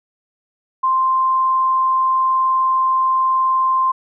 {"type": "tone", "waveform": "sine", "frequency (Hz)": 1046.5, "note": "C6", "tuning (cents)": 0, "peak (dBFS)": -13, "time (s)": [0.83, 3.92], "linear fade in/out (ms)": 10, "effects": []}